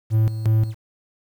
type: tone with tremolo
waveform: triangle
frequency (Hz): 110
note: A2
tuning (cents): 0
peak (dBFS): -12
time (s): 0.1-0.75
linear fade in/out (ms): 50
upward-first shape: square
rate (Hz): 2.8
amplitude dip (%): 70
effects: 8-bit